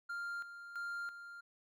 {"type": "tone with tremolo", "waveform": "triangle", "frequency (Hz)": 1396.9, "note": "F6", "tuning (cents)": 0, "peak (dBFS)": -37, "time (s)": [0.09, 1.41], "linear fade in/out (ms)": 10, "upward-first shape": "square", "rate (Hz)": 1.5, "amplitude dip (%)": 65, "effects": []}